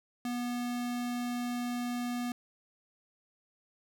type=tone; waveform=square; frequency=243.3 Hz; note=B3; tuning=26 cents flat; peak=-33 dBFS; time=0.25-2.32 s; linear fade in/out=2 ms; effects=none